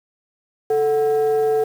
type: tone pair together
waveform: sine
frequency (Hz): 439.1 / 740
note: A4 / F#5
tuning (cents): -4 / 0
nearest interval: major sixth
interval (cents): 904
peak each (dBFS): -14 / -22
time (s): 0.7-1.64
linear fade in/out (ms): 5
effects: tanh soft clip ceiling -12 dBFS + 7-bit